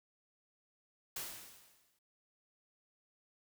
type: noise with exponential decay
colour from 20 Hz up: white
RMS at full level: -40 dBFS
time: 1.16-1.99 s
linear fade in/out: 5 ms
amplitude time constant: 180 ms
effects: none